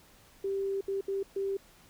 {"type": "tone bursts at uneven times", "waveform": "sine", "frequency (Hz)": 391.9, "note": "G4", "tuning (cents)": 0, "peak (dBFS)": -29, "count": 4, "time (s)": [[0.44, 0.81], [0.88, 1.01], [1.08, 1.23], [1.36, 1.57]], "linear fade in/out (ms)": 5, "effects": ["pink hiss -59 dBFS RMS until 1.89 s"]}